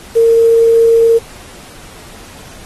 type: tone with quantisation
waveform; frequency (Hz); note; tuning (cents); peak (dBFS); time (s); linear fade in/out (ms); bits
sine; 458.4; A#4; -29; -5; 0.15-1.19; 20; 5
effects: pink hiss -36 dBFS RMS until 2.65 s + AAC 32 kbps